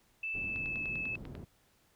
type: tone with pitch glide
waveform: sine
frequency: 2637 to 2607 Hz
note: E7 to E7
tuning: 0 to -20 cents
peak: -34 dBFS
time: 0.23-1.16 s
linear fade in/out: 5 ms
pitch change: -20 cents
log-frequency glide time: 0.35-0.84 s
type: low-pass noise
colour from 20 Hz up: white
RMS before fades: -46 dBFS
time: 0.34-1.45 s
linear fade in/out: 10 ms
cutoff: 230 Hz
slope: 12 dB/octave
type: click train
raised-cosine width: 0.3 ms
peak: -33 dBFS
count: 9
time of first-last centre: 0.56-1.352 s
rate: 10.1 Hz
effects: pink hiss -69 dBFS RMS until 1.95 s